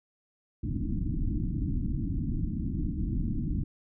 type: low-pass noise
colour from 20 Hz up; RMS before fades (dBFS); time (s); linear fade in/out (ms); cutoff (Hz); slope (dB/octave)
pink; -30; 0.63-3.64; 5; 320; 96
effects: none